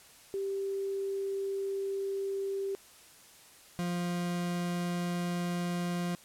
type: tone pair in turn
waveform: sine / 40% pulse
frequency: 392 / 175.27 Hz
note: G4 / F3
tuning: 0 / +6 cents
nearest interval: octave + major second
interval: 1394 cents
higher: first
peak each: -31 / -30 dBFS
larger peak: second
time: 0.34-2.75 / 3.79-6.15 s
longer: first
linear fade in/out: 0 ms
effects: white hiss -56 dBFS RMS until 6.24 s + low-pass 12000 Hz 12 dB/octave